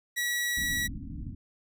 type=tone; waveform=sawtooth; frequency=1931 Hz; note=B6; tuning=39 cents flat; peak=-24 dBFS; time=0.16-0.88 s; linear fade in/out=20 ms
type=low-pass noise; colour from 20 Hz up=pink; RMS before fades=-38 dBFS; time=0.57-1.35 s; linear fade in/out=5 ms; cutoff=300 Hz; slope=96 dB/octave
effects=none